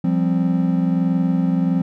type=chord; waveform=triangle; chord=F suspended second; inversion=none; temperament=equal; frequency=174.61 / 196 / 261.6 Hz; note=F3 / G3 / C4; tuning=0 / 0 / 0 cents; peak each=-16 / -21 / -19 dBFS; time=0.04-1.82 s; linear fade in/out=5 ms; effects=none